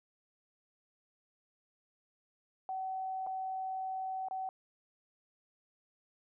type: tone with dropouts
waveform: sine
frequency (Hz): 758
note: F#5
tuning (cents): +42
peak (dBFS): -35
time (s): 2.69-4.49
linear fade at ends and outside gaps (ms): 1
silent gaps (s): 3.265-3.27 / 4.285-4.31
effects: none